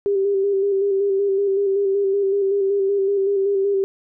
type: tone with vibrato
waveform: sine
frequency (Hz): 395.2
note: G4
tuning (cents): +14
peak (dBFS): -16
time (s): 0.06-3.84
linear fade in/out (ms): 0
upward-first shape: square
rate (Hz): 5.3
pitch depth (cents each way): 31
effects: none